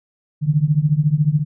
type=tone with tremolo; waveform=sine; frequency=149.9 Hz; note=D3; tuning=36 cents sharp; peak=-9 dBFS; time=0.41-1.45 s; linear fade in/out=50 ms; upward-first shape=triangle; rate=14 Hz; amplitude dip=95%; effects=none